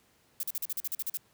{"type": "noise bursts", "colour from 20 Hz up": "violet", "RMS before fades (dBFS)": -33, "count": 11, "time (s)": [0.4, 1.172], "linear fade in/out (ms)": 2, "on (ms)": 32, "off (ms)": 42, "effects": ["pink hiss -66 dBFS RMS until 1.33 s", "high-pass 80 Hz 12 dB/octave"]}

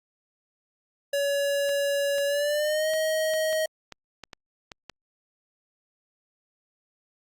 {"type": "tone with pitch glide", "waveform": "square", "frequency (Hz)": [565, 630.5], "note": ["C#5", "D#5"], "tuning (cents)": [33, 23], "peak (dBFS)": -24, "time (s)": [1.13, 3.66], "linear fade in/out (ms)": 5, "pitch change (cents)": 190, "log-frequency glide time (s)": [2.26, 2.91]}
{"type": "clicks", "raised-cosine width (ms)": 0.2, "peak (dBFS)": -22, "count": 10, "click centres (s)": [1.692, 2.183, 2.936, 3.337, 3.529, 3.923, 4.237, 4.332, 4.718, 4.897]}
{"effects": ["Opus 48 kbps"]}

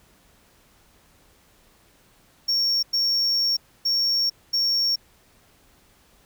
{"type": "tone bursts at uneven times", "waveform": "triangle", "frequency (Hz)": 5510, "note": "F8", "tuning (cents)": -24, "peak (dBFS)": -18, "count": 4, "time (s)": [[2.48, 2.83], [2.93, 3.57], [3.85, 4.3], [4.53, 4.96]], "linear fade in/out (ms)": 10, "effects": ["pink hiss -58 dBFS RMS until 6.25 s"]}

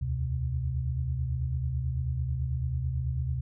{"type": "tone cluster", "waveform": "sine", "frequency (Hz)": [72.9, 82, 126.8], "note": ["D2", "E2", "B2"], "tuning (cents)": [-12, -9, 46], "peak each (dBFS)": [-31, -36, -30], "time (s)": [0.01, 3.41], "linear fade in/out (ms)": 10, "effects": []}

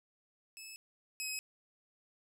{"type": "tone pair in turn", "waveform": "15% pulse", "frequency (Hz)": [2603, 2549], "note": ["E7", "D#7"], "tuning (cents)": [-22, 41], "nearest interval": "unison", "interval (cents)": 37, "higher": "first", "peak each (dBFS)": [-40, -30], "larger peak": "second", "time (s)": [[0.57, 0.76], [1.2, 1.39]], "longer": "neither", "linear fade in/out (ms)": 0, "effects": []}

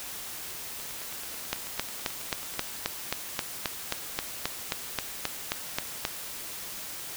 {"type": "two click trains", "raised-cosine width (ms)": 0.2, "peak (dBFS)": [-24, -9], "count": [17, 18], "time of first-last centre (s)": [[0.8, 2.539], [1.53, 6.051]], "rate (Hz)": [9.2, 3.76], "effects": ["white hiss -39 dBFS RMS until 7.16 s"]}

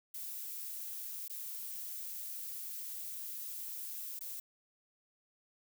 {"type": "noise with dropouts", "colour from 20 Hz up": "violet", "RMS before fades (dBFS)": -43, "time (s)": [0.14, 4.4], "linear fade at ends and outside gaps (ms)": 5, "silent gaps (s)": [[1.281, 1.297], [4.192, 4.208]], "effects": []}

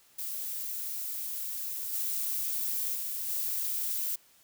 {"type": "noise with level steps", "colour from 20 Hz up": "violet", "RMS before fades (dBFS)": [-36, -32, -35, -32], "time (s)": [0.18, 4.16], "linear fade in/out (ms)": 10, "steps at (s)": [1.92, 2.94, 3.27], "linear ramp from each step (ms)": 20, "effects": ["white hiss -62 dBFS RMS until 4.43 s"]}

